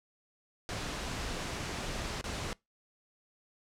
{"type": "noise with dropouts", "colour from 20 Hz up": "pink", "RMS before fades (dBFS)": -37, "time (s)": [0.69, 2.53], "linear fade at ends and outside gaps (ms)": 0, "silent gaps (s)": [2.211, 2.241], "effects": ["noise-tail reverb RT60 0.2 s tail -24 dB re dry", "low-pass 7000 Hz 12 dB/octave"]}